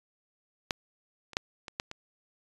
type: clicks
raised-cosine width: 0.2 ms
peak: -10 / -28 / -9 / -23 / -13 / -22 dBFS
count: 6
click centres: 0.708 / 1.333 / 1.369 / 1.682 / 1.799 / 1.914 s
effects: resampled to 24000 Hz